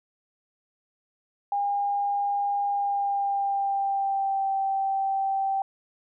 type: tone with pitch glide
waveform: sine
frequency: 808 to 779.1 Hz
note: G#5 to G5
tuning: -48 to -11 cents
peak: -23 dBFS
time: 1.52-5.62 s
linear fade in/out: 2 ms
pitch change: -63 cents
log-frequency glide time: 2.67-4.51 s
effects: none